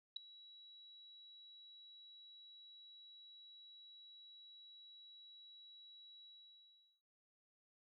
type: tone with ADSR envelope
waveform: sine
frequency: 3900 Hz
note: B7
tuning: 23 cents flat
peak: -36 dBFS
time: 0.16-7.02 s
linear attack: 6 ms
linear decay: 5 ms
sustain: -21 dB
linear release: 770 ms
effects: none